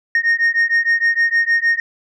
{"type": "beating tone pair", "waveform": "sine", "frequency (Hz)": [1848, 1854.5], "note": ["A#6", "A#6"], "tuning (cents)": [-16, -9], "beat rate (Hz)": 6.5, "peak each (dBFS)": -14, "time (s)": [0.15, 1.8], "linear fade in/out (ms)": 2, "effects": ["tanh soft clip ceiling -10 dBFS"]}